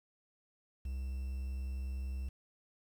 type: tone with quantisation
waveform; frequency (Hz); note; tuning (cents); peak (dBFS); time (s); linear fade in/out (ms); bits
triangle; 65.41; C2; 0; -34; 0.85-2.29; 5; 10
effects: none